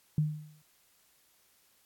sine tone with exponential decay, 152.2 Hz, D#3, 38 cents flat, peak -22 dBFS, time 0.18-0.62 s, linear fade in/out 2 ms, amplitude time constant 94 ms, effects white hiss -67 dBFS RMS until 1.85 s + AAC 64 kbps

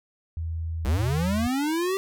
sine tone, 81.8 Hz, E2, 13 cents flat, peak -27 dBFS, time 0.37-1.47 s, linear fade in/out 0 ms
square linear sweep, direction up, 60.2 to 392 Hz, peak -24 dBFS, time 0.85-1.97 s, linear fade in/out 0 ms
effects none

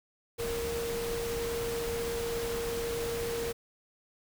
sine tone in noise, 466.2 Hz, A#4, in tune, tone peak -32 dBFS, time 0.38-3.53 s, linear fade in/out 20 ms, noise pink, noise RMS -38 dBFS, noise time 0.38-3.53 s, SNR +3 dB, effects none

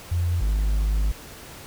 sine / triangle tone pair in turn, 86.8 / 51.61 Hz, F2 / G#1, -10 / -10 cents, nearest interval major sixth, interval 900 cents, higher first, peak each -20 / -17 dBFS, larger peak second, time 0.11-0.41 / 0.41-1.12 s, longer second, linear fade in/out 10 ms, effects pink hiss -42 dBFS RMS until 1.66 s

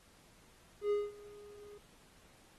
triangle tone with ADSR envelope, 412.5 Hz, G#4, 12 cents flat, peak -26 dBFS, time 0.81-1.78 s, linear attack 92 ms, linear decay 210 ms, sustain -23 dB, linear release 3 ms, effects pink hiss -64 dBFS RMS until 2.58 s + AAC 32 kbps

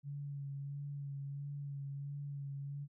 sine tone with vibrato, 141.2 Hz, C#3, 32 cents sharp, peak -40 dBFS, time 0.03-2.88 s, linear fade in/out 50 ms, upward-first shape sine, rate 1.5 Hz, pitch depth 24 cents each way, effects none

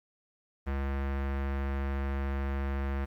square tone with low-pass filter, 68.7 Hz, C#2, 15 cents flat, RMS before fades -32 dBFS, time 0.66-3.06 s, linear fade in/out 20 ms, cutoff 1900 Hz, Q 1.5, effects 10-bit

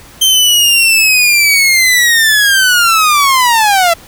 sawtooth linear sweep, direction down, 3136 to 659.3 Hz, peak -3 dBFS, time 0.21-3.94 s, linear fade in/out 10 ms, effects pink hiss -37 dBFS RMS until 4.07 s

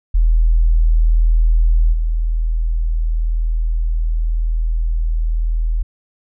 sine tone with level steps, 40.47 Hz, E1, 31 cents flat, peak -9 / -14 dBFS, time 0.14-5.83 s, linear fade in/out 10 ms, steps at 1.92 s, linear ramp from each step 20 ms, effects none

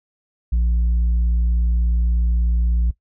sine tone, 58.27 Hz, A#1, in tune, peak -12 dBFS, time 0.52-2.91 s, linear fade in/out 10 ms, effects noise-tail reverb RT60 0.1 s tail -19 dB re dry + tanh soft clip ceiling -14 dBFS

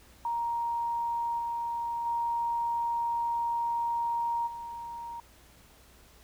sine tone with level steps, 937 Hz, A#5, 9 cents sharp, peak -28 / -30 / -27 / -37 dBFS, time 0.25-5.2 s, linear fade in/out 2 ms, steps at 1.38 / 2.05 / 4.46 s, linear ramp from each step 20 ms, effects added 60 Hz sine -60 dBFS peak until 6.23 s + pink hiss -58 dBFS RMS until 6.23 s

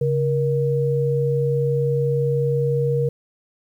sine tone pair together, 138.79 / 472.8 Hz, C#3 / A#4, +2 / +24 cents, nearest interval octave + major sixth, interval 2122 cents, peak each -20 dBFS, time 0.01-3.09 s, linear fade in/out 5 ms, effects 9-bit

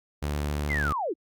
sawtooth tone, 73.42 Hz, D2, in tune, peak -23 dBFS, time 0.22-0.93 s, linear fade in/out 10 ms
sine linear sweep, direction down, 2165 to 272.6 Hz, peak -26 dBFS, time 0.69-1.14 s, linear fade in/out 20 ms
effects Opus 48 kbps

